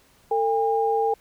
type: tone pair together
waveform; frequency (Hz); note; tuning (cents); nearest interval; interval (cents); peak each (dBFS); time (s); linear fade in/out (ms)
sine; 449.1 / 807.6; A4 / G#5; +35 / -49; minor seventh; 1016; -22 / -22; 0.31-1.14; 5
effects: pink hiss -58 dBFS RMS until 1.2 s